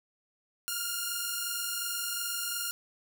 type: tone pair together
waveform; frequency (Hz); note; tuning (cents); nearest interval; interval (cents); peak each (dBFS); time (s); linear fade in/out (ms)
5% pulse; 1396.9 / 1419.7; F6 / F6; 0 / +28; unison; 28; -23; 0.68-2.71; 0
effects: none

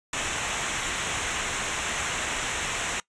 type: noise with comb filter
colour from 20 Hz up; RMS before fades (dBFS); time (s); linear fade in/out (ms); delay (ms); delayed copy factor
pink; -29; 0.13-3; 2; 0.21; -0.7
effects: noise-tail reverb RT60 0.1 s tail -21 dB re dry + resampled to 22050 Hz

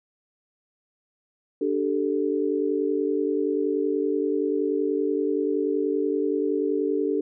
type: chord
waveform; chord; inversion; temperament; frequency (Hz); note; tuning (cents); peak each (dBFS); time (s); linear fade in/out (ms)
sine; D suspended fourth; none; equal with one note detuned; 293.7 / 389.5 / 440; D4 / G4 / A4; 0 / -11 / 0; -26; 1.61-7.21; 5
effects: none

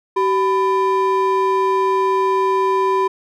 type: ring-modulated tone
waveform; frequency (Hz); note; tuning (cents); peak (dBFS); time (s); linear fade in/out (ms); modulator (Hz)
triangle; 691; F5; -19; -9; 0.16-3.08; 10; 308
effects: none

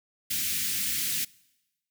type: band-stop noise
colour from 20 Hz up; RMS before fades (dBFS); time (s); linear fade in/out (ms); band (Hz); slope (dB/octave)
white; -29; 0.3-1.25; 10; 260 to 1900; 24
effects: noise-tail reverb RT60 1.0 s tail -24 dB re dry + high-pass 80 Hz 12 dB/octave

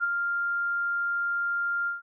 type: tone with ADSR envelope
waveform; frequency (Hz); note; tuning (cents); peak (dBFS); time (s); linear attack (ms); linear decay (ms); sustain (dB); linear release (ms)
sine; 1396.9; F6; 0; -21; 0-2.02; 37; 21; -4; 150
effects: none

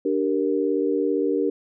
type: chord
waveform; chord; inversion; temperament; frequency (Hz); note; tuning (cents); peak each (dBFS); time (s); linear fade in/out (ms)
sine; G minor; second; equal with one note detuned; 293.7 / 388.4 / 466.2; D4 / G4 / Bb4; 0 / -16 / 0; -24; 0.05-1.5; 5
effects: none

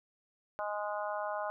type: harmonic tone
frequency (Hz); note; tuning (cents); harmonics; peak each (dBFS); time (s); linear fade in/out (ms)
207.7; G#3; 0; 3 / 4 / 5 / 6 / 7; -37 / -39 / -41 / -43 / -44; 0.59-1.5; 0
effects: none

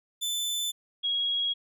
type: tone pair in turn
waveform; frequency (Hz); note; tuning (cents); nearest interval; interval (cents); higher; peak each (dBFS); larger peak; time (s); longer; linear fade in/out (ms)
sawtooth / sine; 3519 / 3306; A7 / G#7; 0 / -9; minor second; 109; first; -25; neither; 0.21-0.72 / 1.03-1.54; neither; 20
effects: none

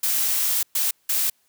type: noise bursts at uneven times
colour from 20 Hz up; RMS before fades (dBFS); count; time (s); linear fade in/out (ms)
blue; -22; 3; 0.03-0.63 / 0.75-0.91 / 1.09-1.3; 5
effects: white hiss -65 dBFS RMS until 1.48 s + high-pass 60 Hz 12 dB/octave

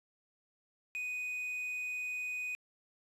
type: tone with quantisation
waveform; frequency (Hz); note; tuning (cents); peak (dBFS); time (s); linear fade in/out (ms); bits
triangle; 2489; D#7; 0; -34; 0.95-2.55; 0; 10
effects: resampled to 32000 Hz

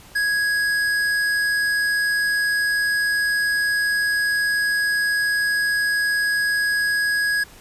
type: tone with hard clipping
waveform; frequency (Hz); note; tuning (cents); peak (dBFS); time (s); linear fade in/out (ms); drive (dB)
sine; 1661.2; G#6; 0; -20; 0.15-7.44; 10; 12
effects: pink hiss -46 dBFS RMS until 7.6 s + resampled to 32000 Hz

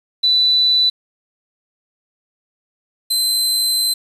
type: tone pair in turn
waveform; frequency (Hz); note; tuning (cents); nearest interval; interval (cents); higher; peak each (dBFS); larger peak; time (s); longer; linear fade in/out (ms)
sine / sawtooth; 3981 / 4076; B7 / C8; +13 / -46; unison; 41; second; -11 / -12; first; 0.23-0.9 / 3.1-3.94; second; 10
effects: resampled to 32000 Hz + 7-bit

